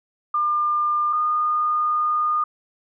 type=tone pair in turn; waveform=sine; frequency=1200 / 1221.7 Hz; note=D6 / D#6; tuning=+37 / -32 cents; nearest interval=unison; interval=31 cents; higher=second; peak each=-18 dBFS; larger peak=neither; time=0.34-1.13 / 1.13-2.44 s; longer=second; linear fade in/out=5 ms; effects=none